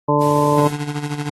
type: harmonic tone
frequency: 146.83 Hz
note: D3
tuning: in tune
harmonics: 1 / 2 / 3 / 4 / 6 / 7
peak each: -20 / -20 / -20 / -20 / -20 / -20 dBFS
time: 0.08-0.68 s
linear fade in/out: 10 ms
type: noise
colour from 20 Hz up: white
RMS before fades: -35 dBFS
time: 0.2-0.73 s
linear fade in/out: 20 ms
type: tone with tremolo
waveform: 25% pulse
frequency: 146.83 Hz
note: D3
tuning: in tune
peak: -16 dBFS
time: 0.57-1.3 s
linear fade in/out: 10 ms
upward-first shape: sine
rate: 13 Hz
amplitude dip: 65%
effects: AAC 32 kbps